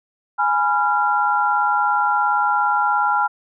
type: chord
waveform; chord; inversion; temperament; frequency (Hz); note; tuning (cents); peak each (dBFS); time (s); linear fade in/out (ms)
sine; F diminished; first; equal with one note detuned; 830.6 / 987.8 / 1380.9; Ab5 / Cb6 / F6; 0 / 0 / -20; -19 / -22 / -19; 0.38-3.28; 20
effects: none